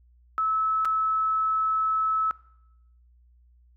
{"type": "tone with dropouts", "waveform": "sine", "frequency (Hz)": 1300, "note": "E6", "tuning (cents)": -24, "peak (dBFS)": -22, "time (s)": [0.38, 2.31], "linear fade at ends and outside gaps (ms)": 0, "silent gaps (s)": [0.849, 0.854], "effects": ["noise-tail reverb RT60 0.8 s tail -20 dB re dry", "added 60 Hz sine -55 dBFS peak until 3.76 s"]}